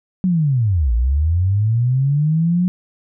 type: linear two-way sweep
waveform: sine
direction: down then up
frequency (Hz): 190.2 to 55 to 183.3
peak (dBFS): -13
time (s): 0.24-2.68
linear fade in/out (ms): 0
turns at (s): 0.93
effects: none